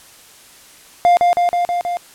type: tone with echo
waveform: triangle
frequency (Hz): 702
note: F5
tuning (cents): +9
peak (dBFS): -6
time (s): 1.05-1.17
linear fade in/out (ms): 0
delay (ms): 160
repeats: 5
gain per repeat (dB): -2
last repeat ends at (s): 1.97
effects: white hiss -44 dBFS RMS until 2.14 s + low-pass 12000 Hz 12 dB/octave